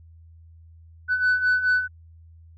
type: beating tone pair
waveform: sine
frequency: 1494 / 1498.7 Hz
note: F#6 / F#6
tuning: +16 / +22 cents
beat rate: 4.7 Hz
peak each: -23 / -18 dBFS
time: 1.08-1.88 s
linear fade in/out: 50 ms
effects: tanh soft clip ceiling -15 dBFS + added 82 Hz sine -46 dBFS peak until 2.57 s